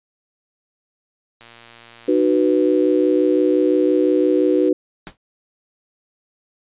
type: click train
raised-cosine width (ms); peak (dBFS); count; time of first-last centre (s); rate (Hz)
0.2; -25; 384; 1.41-4.684; 117
type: chord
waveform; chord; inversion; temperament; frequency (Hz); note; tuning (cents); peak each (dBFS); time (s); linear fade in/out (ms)
sine; B major; first; equal with one note detuned; 304.2 / 370 / 493.9; D#4 / F#4 / B4; -39 / 0 / 0; -17 / -17 / -19; 2.08-4.73; 5
type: noise with exponential decay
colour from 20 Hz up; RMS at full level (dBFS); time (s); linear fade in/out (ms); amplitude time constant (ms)
pink; -31; 5.07-5.17; 0; 21
effects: resampled to 8000 Hz